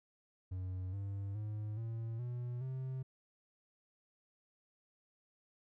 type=tone with pitch steps; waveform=triangle; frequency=92.5 / 99.14 / 106.25 / 113.88 / 122.05 / 130.81 Hz; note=F#2 / G2 / G#2 / A#2 / B2 / C3; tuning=0 / +20 / +40 / -40 / -20 / 0 cents; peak=-36 dBFS; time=0.51-3.03 s; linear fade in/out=10 ms; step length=420 ms; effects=none